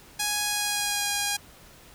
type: tone with pitch glide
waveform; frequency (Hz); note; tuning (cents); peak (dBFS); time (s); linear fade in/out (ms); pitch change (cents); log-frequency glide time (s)
5% pulse; 830.6 to 815.9; G#5 to G#5; 0 to -31; -13; 0.19-1.37; 10; -31; 0.45-1.11
effects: pink hiss -51 dBFS RMS until 1.94 s